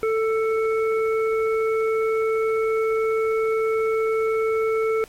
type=harmonic tone; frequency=442.7 Hz; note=A4; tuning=11 cents sharp; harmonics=1 / 3 / 5; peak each=-19 / -29 / -33 dBFS; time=0.03-5.04 s; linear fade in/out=0 ms; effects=pink hiss -48 dBFS RMS until 5.08 s + MP3 64 kbps